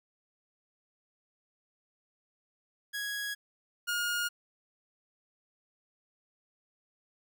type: tone pair in turn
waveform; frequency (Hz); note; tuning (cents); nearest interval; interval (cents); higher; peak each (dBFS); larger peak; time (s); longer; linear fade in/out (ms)
sawtooth; 1661.2 / 1427.8; G#6 / F6; 0 / +38; minor third; 262; first; -30 / -26; second; 2.93-3.35 / 3.87-4.29; neither; 20
effects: none